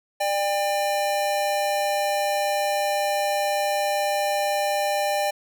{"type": "tone pair together", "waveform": "square", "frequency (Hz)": [595.8, 801], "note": ["D5", "G5"], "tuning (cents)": [25, 37], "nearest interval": "perfect fourth", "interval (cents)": 512, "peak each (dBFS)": -25, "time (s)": [0.2, 5.31], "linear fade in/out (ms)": 10, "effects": []}